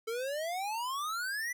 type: exponential sweep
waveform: square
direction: up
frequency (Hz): 440 to 2008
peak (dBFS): -34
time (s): 0.07-1.53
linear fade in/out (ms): 10
effects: none